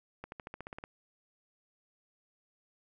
accelerating click train, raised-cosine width 0.5 ms, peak -27 dBFS, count 10, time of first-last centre 0.24-0.839 s, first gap 81 ms, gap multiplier 0.95, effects none

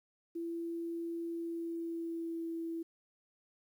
sine tone with pitch glide, 336.2 to 331 Hz, E4 to E4, +34 to +7 cents, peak -36 dBFS, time 0.35-2.83 s, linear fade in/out 10 ms, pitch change -27 cents, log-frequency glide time 1.28-2.52 s, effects 11-bit

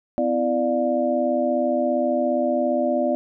sine tone cluster, 253.3 / 330.5 / 592 / 707 Hz, B3 / E4 / D5 / F5, +44 / +5 / +14 / +21 cents, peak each -24 / -27 / -21 / -28 dBFS, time 0.18-3.15 s, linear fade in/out 0 ms, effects none

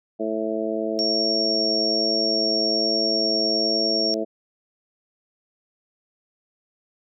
harmonic tone, 109.8 Hz, A2, 3 cents flat, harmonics 2 / 3 / 4 / 5 / 6, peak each -31 / -28 / -29 / -31 / -28 dBFS, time 0.19-4.25 s, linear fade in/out 20 ms
sine tone, 5520 Hz, F8, 21 cents flat, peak -21 dBFS, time 0.99-4.14 s, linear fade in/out 0 ms
effects none

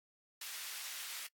pink high-pass noise, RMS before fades -45 dBFS, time 0.41-1.27 s, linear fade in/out 5 ms, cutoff 2000 Hz, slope 12 dB/octave, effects noise-tail reverb RT60 0.1 s tail -24 dB re dry + AAC 64 kbps

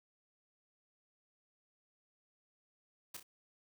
white noise with echo, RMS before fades -45 dBFS, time 3.14-3.17 s, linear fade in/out 5 ms, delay 30 ms, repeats 2, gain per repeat -7 dB, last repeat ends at 3.23 s, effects none

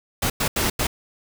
pink noise bursts at uneven times, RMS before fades -22 dBFS, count 4, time 0.22-0.3 / 0.4-0.48 / 0.56-0.7 / 0.79-0.87 s, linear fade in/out 5 ms, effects none

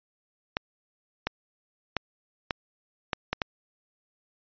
clicks, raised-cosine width 0.3 ms, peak -10 dBFS, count 7, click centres 0.569 / 1.27 / 1.967 / 2.508 / 3.132 / 3.33 / 3.418 s, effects resampled to 11025 Hz

